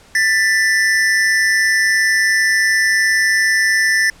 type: tone pair together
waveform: square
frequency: 1772.7 / 1975.5 Hz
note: A6 / B6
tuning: +12 / 0 cents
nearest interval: major second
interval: 188 cents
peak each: -14 / -18 dBFS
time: 0.15-4.1 s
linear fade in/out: 2 ms
effects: pink hiss -46 dBFS RMS until 4.2 s + low-pass 9000 Hz 12 dB/octave